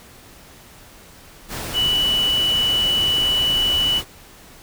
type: tone in noise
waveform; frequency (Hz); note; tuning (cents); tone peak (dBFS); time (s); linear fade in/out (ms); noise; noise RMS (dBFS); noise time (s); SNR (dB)
sine; 2960; F#7; 0; -16; 1.73-4.02; 50; pink; -29; 1.48-4.05; +10
effects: pink hiss -45 dBFS RMS until 4.62 s